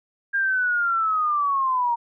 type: linear sweep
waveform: sine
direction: down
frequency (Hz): 1614 to 930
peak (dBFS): -19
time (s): 0.33-1.96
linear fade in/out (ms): 20
effects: none